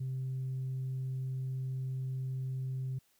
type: tone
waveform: sine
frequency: 130.81 Hz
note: C3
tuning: in tune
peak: -32 dBFS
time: 0-2.99 s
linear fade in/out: 10 ms
effects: tanh soft clip ceiling -31 dBFS + white hiss -71 dBFS RMS until 3.19 s